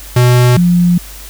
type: tone pair in turn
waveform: square / sine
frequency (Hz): 123.47 / 175.62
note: B2 / F3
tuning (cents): 0 / +10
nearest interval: tritone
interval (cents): 610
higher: second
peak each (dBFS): -6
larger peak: neither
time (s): 0.16-0.57 / 0.57-0.98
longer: neither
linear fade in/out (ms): 5
effects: added 50 Hz sine -31 dBFS peak until 1.29 s + white hiss -33 dBFS RMS until 1.29 s